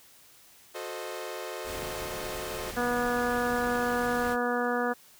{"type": "chord", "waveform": "sawtooth", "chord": "F# diminished seventh", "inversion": "none", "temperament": "equal with one note detuned", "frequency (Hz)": [364.1, 440, 523.3, 622.3], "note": ["F#4", "A4", "C5", "Eb5"], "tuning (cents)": [-28, 0, 0, 0], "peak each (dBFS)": -37, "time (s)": [0.74, 2.72], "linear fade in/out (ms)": 20}
{"type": "noise", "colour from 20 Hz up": "pink", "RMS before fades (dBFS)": -40, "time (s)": [1.64, 4.37], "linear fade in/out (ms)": 50}
{"type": "harmonic tone", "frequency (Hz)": 243.1, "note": "B3", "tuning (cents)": -27, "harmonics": [1, 2, 3, 4, 5, 6, 7], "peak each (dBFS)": [-32, -30, -33, -37, -35, -35, -36], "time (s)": [2.76, 4.94], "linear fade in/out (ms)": 20}
{"effects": ["white hiss -56 dBFS RMS until 5.19 s"]}